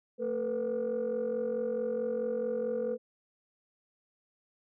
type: tone cluster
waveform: sine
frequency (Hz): 224.8 / 450.7 / 495.3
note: A3 / A4 / B4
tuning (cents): +37 / +42 / +5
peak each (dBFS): -37 / -34 / -30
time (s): 0.18-2.98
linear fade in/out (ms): 50
effects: tanh soft clip ceiling -25 dBFS

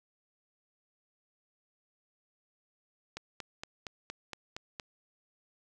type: click train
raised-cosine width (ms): 0.2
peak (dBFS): -22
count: 8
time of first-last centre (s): 3.17-4.798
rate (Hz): 4.3
effects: none

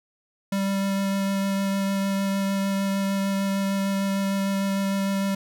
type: tone with vibrato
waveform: square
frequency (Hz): 196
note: G3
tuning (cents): 0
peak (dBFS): -23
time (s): 0.52-5.35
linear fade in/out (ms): 5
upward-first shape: sine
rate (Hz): 6.6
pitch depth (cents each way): 9
effects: none

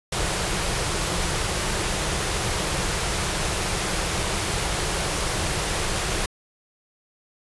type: band-stop noise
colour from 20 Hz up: pink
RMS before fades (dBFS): -25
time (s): 0.12-6.26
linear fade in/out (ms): 5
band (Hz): 210 to 300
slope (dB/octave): 96
effects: resampled to 24000 Hz

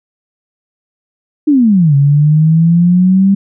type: exponential two-way sweep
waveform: sine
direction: down then up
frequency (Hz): 311.1 to 138.59 to 198.6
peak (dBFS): -5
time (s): 1.47-3.35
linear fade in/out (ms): 10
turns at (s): 1.95
effects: none

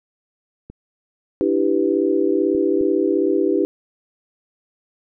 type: clicks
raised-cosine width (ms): 3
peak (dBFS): -23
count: 3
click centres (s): 0.7 / 2.55 / 2.811
type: chord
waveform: sine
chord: E minor seventh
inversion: third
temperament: equal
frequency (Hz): 293.7 / 329.6 / 392 / 493.9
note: D4 / E4 / G4 / B4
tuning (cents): 0 / 0 / 0 / 0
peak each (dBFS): -22 / -20 / -19 / -24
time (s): 1.41-3.65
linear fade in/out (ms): 0
effects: none

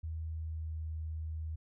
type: tone with pitch glide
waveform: sine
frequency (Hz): 80.1 to 79.18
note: E2 to D#2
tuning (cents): -49 to +31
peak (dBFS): -36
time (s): 0.03-1.56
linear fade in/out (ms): 10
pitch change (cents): -20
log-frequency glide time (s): 0.23-0.84
effects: none

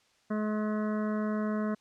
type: harmonic tone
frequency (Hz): 213.1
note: G#3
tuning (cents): +45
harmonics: 1 / 2 / 3 / 5 / 6 / 7 / 8 / 9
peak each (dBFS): -29 / -38 / -38 / -42 / -45 / -46 / -51 / -52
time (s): 0.3-1.75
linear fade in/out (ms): 10
effects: white hiss -67 dBFS RMS until 1.8 s + low-pass 6000 Hz 12 dB/octave

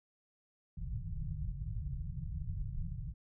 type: low-pass noise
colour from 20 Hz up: pink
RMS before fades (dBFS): -39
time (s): 0.77-3.14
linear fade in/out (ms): 10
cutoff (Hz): 170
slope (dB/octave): 96
effects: none

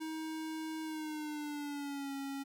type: tone with pitch glide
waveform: square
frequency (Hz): 316.5 to 275.5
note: D#4 to C#4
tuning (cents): +30 to -11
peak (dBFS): -39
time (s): 0-2.44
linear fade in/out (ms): 20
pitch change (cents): -241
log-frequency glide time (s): 0.83-2.14
effects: none

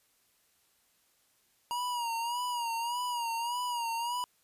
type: tone with vibrato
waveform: square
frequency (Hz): 951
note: A#5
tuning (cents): +34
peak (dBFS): -32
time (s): 1.71-4.24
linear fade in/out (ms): 0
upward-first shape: sine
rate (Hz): 1.7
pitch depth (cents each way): 67
effects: white hiss -70 dBFS RMS until 4.43 s + resampled to 32000 Hz

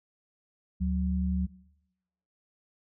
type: tone pair together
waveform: sine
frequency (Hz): 73.42 / 185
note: D2 / F#3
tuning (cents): 0 / 0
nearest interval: octave + major third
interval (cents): 1600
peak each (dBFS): -28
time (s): 0.8-1.47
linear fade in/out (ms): 20
effects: noise-tail reverb RT60 0.9 s tail -22 dB re dry

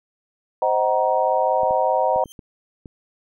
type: chord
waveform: sine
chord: C half-diminished seventh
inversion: none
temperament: just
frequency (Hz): 523.3 / 627.9 / 753.5 / 941.9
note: C5 / Eb5 / Gb5 / Bb5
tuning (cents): 0 / +16 / +31 / +18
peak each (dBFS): -22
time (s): 0.62-2.24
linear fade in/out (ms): 2
type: clicks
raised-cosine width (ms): 3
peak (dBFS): -25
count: 6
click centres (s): 1.633 / 1.709 / 2.161 / 2.258 / 2.392 / 2.858
type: tone with exponential growth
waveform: 15% pulse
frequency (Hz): 3136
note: G7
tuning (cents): 0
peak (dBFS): -31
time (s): 2.21-2.32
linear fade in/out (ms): 0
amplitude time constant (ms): 22
effects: none

